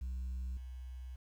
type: tone with level steps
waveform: sine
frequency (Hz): 63.2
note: B1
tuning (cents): +41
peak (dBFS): -34 / -42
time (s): 0.01-1.16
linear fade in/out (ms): 10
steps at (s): 0.57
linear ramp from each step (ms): 2
effects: tanh soft clip ceiling -36 dBFS + 11-bit